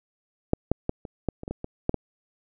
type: clicks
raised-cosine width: 2 ms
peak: -6 / -7 / -11 / -23 / -11 / -23 / -20 / -17 / -19 / -8 / -12 dBFS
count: 11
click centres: 0.534 / 0.716 / 0.894 / 1.052 / 1.287 / 1.434 / 1.479 / 1.51 / 1.644 / 1.894 / 1.943 s
effects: none